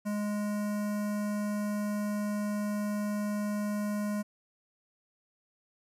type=tone with notch filter; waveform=square; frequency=207.7 Hz; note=G#3; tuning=in tune; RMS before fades=-32 dBFS; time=0.05-4.23 s; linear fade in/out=20 ms; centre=3500 Hz; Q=0.74; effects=resampled to 32000 Hz + 12-bit